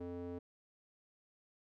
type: tone with band-pass filter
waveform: square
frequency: 87.8 Hz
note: F2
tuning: 10 cents sharp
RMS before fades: -44 dBFS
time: 0-0.39 s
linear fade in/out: 10 ms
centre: 370 Hz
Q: 2.6
effects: none